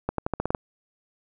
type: accelerating click train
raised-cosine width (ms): 1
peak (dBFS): -11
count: 8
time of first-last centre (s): 0.09-0.548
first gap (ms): 93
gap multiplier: 0.88
effects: none